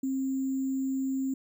sine tone with sample-and-hold, 266.5 Hz, C4, 32 cents sharp, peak -27 dBFS, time 0.03-1.34 s, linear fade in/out 5 ms, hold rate 7350 Hz, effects none

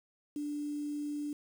sine tone with quantisation, 293.8 Hz, D4, 1 cent sharp, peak -34 dBFS, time 0.36-1.33 s, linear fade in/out 2 ms, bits 9, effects none

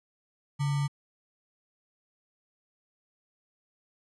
sine tone with sample-and-hold, 142.1 Hz, C#3, 43 cents sharp, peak -25 dBFS, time 0.59-0.88 s, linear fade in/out 20 ms, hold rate 1050 Hz, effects resampled to 24000 Hz

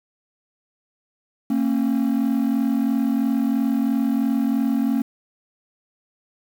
triangle tone pair together, 228.4 / 271.4 Hz, A#3 / C#4, -35 / -36 cents, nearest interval minor third, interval 299 cents, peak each -18 dBFS, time 1.5-5.02 s, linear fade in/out 5 ms, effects tanh soft clip ceiling -11 dBFS + 7-bit

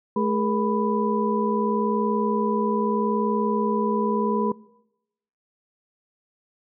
sine tone cluster, 214.9 / 411.9 / 472.7 / 991 Hz, A3 / G#4 / A#4 / B5, -41 / -14 / +24 / +6 cents, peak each -23 / -26 / -28 / -26 dBFS, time 0.16-4.52 s, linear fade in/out 5 ms, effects noise-tail reverb RT60 0.9 s tail -23 dB re dry

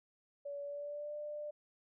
sine tone with pitch glide, 570 to 594.9 Hz, C#5 to D5, +48 to +22 cents, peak -40 dBFS, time 0.45-1.51 s, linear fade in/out 10 ms, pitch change +74 cents, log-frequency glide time 0.62-1.14 s, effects none

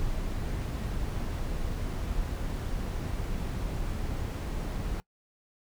brown noise, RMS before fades -32 dBFS, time 0-5 s, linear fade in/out 0 ms, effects noise-tail reverb RT60 0.1 s tail -22 dB re dry

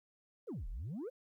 sine exponential two-way sweep, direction down then up, 554.4 to 32.7 to 554.4 Hz, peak -37 dBFS, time 0.47-1.1 s, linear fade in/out 20 ms, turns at 0.68 s, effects tanh soft clip ceiling -38 dBFS + 13-bit

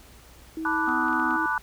sine tone, 320.6 Hz, E4, 48 cents flat, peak -29 dBFS, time 0.57-1.46 s, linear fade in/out 2 ms
sine chord, B minor seventh, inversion third, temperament equal, 880 / 987.8 / 1174.7 / 1480 Hz, A5 / B5 / D6 / F#6, 0 / 0 / 0 / 0 cents, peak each -30 / -30 / -30 / -26 dBFS, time 0.65-1.58 s, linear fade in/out 2 ms
harmonic tone, 251.3 Hz, B3, 30 cents sharp, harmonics 1 / 3 / 5, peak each -31 / -37 / -32 dBFS, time 0.87-1.37 s, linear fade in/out 10 ms
clicks, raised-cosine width 0.3 ms, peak -29 dBFS, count 5, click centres 0.89 / 1.083 / 1.13 / 1.198 / 1.308 s
effects added 60 Hz sine -52 dBFS peak until 1.62 s + pink hiss -52 dBFS RMS until 1.62 s

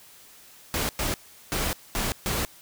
pink noise bursts at uneven times, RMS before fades -27 dBFS, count 5, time 0.74-0.89 / 0.99-1.14 / 1.52-1.73 / 1.95-2.12 / 2.26-2.45 s, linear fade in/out 0 ms, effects white hiss -51 dBFS RMS until 2.61 s

